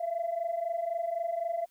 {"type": "tone pair together", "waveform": "sine", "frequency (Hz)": [659.3, 683.2], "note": ["E5", "F5"], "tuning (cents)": [0, -38], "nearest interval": "minor second", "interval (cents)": 62, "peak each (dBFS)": [-33, -30], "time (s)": [0, 1.66], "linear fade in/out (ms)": 10, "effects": ["tanh soft clip ceiling -24 dBFS", "white hiss -69 dBFS RMS until 1.7 s"]}